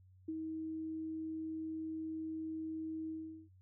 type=tone with ADSR envelope; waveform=sine; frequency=318.4 Hz; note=D#4; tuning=40 cents sharp; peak=-35 dBFS; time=0.28-3.49 s; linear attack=8 ms; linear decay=35 ms; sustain=-3 dB; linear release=400 ms; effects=noise-tail reverb RT60 0.1 s tail -17 dB re dry + added 93 Hz sine -60 dBFS peak until 3.61 s